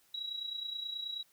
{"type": "tone with amplitude modulation", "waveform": "sine", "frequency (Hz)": 3880, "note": "B7", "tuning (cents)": -31, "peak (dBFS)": -34, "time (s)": [0.14, 1.23], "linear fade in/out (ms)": 5, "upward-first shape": "sine", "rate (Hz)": 29.4, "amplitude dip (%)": 65, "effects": ["white hiss -68 dBFS RMS until 1.32 s"]}